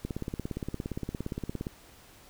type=click train; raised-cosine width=3 ms; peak=-20 dBFS; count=29; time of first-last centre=0.05-1.668 s; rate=17.3 Hz; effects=pink hiss -55 dBFS RMS until 2.29 s